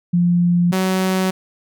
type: tone pair in turn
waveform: sine / sawtooth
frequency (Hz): 174.61 / 187.62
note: F3 / F#3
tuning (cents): 0 / +24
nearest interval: minor second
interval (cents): 124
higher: second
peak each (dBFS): -12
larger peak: neither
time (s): 0.13-0.72 / 0.72-1.31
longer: neither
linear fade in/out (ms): 10
effects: none